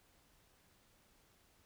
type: silence
effects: pink hiss -70 dBFS RMS until 1.65 s